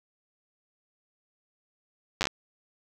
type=slowing click train; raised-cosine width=0.2 ms; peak=-9 dBFS; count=6; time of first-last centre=2.21-2.271 s; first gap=9 ms; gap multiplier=1.15; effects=none